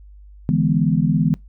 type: chord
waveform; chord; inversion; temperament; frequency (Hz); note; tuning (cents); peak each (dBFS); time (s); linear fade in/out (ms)
sine; E dominant seventh; third; equal; 146.83 / 164.81 / 207.7 / 246.9; D3 / E3 / G#3 / B3; 0 / 0 / 0 / 0; -20 / -18 / -21 / -22; 0.49-1.34; 0
effects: noise-tail reverb RT60 0.2 s tail -24 dB re dry + added 50 Hz sine -40 dBFS peak until 1.48 s